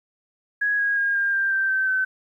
sine tone with pitch steps, 1664 / 1643.9 / 1624.1 / 1604.5 / 1585.2 / 1566.1 / 1547.2 / 1528.5 Hz, G#6 / G#6 / G#6 / G6 / G6 / G6 / G6 / G6, +3 / -18 / -39 / +40 / +19 / -2 / -23 / -44 cents, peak -19 dBFS, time 0.61-2.05 s, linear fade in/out 10 ms, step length 180 ms, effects 10-bit

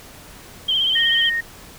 sine tone with vibrato, 3136 Hz, G7, in tune, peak -16 dBFS, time 0.68-1.3 s, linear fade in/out 10 ms, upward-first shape sine, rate 16 Hz, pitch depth 54 cents each way
sine tone, 1855 Hz, A#6, 9 cents flat, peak -19 dBFS, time 0.95-1.41 s, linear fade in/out 10 ms
effects pink hiss -42 dBFS RMS until 1.78 s

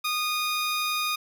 15% pulse tone, 1231 Hz, D#6, 19 cents flat, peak -19 dBFS, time 0.04-1.16 s, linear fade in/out 10 ms, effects none

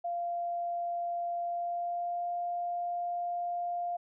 sine tone with pitch glide, 693 to 700.2 Hz, F5 to F5, -14 to +4 cents, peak -31 dBFS, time 0.04-3.97 s, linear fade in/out 10 ms, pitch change +18 cents, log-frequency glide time 1.43-2.3 s, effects none

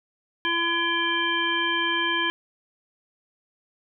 harmonic tone with a mistuned harmonic, 337.8 Hz, E4, 42 cents sharp, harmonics 1 / 3 / 5 / 7 / 9, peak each -31 / -28 / -26 / -31 / -27 dBFS, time 0.45-2.3 s, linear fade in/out 0 ms, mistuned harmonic 9, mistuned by +52 cents, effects none

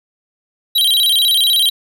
square tone with vibrato, 3520 Hz, A7, in tune, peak -11 dBFS, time 0.75-1.7 s, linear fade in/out 10 ms, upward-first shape square, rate 16 Hz, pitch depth 180 cents each way, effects none

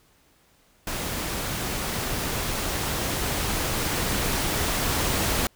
pink noise with level ramp, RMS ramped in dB -30 to -24 dBFS, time 0.87-5.47 s, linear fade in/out 2 ms, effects pink hiss -61 dBFS RMS until 5.55 s

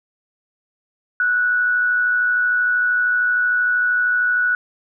sine tone with amplitude modulation, 1472 Hz, F#6, 9 cents flat, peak -13 dBFS, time 1.2-4.55 s, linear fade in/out 2 ms, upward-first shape sine, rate 113 Hz, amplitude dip 40%, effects none

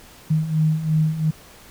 sine beating tone pair, 154.4 / 157.3 Hz, D#3 / D#3, -13 / +19 cents, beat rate 2.9 Hz, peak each -23 / -18 dBFS, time 0.3-1.31 s, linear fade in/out 10 ms, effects pink hiss -46 dBFS RMS until 1.7 s

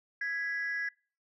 sine tone pair together, 1661.2 / 1975.5 Hz, G#6 / B6, 0 / 0 cents, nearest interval minor third, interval 300 cents, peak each -31 / -35 dBFS, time 0.21-0.89 s, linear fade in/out 5 ms, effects noise-tail reverb RT60 0.4 s tail -25 dB re dry + tanh soft clip ceiling -27 dBFS

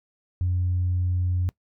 sine tone, 90 Hz, F#2, 47 cents flat, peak -20 dBFS, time 0.41-1.49 s, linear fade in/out 0 ms, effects noise-tail reverb RT60 0.1 s tail -23 dB re dry + tanh soft clip ceiling -17 dBFS

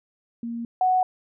sine tone pair in turn, 233.4 / 741 Hz, A#3 / F#5, +2 / +2 cents, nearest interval octave + minor sixth, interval 2000 cents, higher second, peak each -28 / -17 dBFS, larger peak second, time 0.43-0.65 / 0.81-1.03 s, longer neither, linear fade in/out 2 ms, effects none

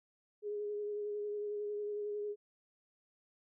sine tone with vibrato, 415.3 Hz, G#4, in tune, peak -36 dBFS, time 0.42-2.36 s, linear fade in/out 50 ms, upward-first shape sine, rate 11 Hz, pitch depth 19 cents each way, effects none

